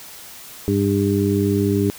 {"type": "harmonic tone", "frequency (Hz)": 100.1, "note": "G2", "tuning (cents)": 37, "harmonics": [1, 2, 3, 4], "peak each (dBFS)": [-21, -21, -21, -21], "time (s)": [0.68, 1.9], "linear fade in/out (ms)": 0, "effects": ["white hiss -39 dBFS RMS until 1.98 s"]}